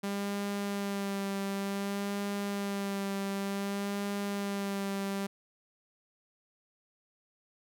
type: tone with vibrato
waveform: sawtooth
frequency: 199.3 Hz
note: G3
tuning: 29 cents sharp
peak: -28 dBFS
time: 0.03-5.27 s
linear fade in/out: 10 ms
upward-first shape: sine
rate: 0.55 Hz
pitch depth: 20 cents each way
effects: none